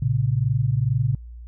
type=tone pair together; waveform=sine; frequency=113.45 / 135.7 Hz; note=A#2 / C#3; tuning=-47 / -36 cents; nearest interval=minor third; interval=311 cents; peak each=-21 dBFS; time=0.02-1.15 s; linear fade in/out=5 ms; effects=added 59 Hz sine -36 dBFS peak until 1.47 s